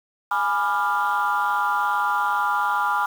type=chord; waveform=sine; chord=G# diminished seventh; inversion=none; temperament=equal with one note detuned; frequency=830.6 / 987.8 / 1191.1 / 1396.9 Hz; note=G#5 / B5 / D6 / F6; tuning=0 / 0 / +24 / 0 cents; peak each=-24 dBFS; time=0.31-3.06 s; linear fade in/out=5 ms; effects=tanh soft clip ceiling -13 dBFS + 7-bit